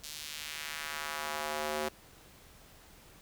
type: tone with high-pass filter sweep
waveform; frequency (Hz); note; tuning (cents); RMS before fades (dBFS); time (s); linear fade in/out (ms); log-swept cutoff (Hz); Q
square; 75.8; D#2; -45; -38; 0.03-1.89; 10; 4500 to 420; 1.1
effects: pink hiss -57 dBFS RMS until 3.21 s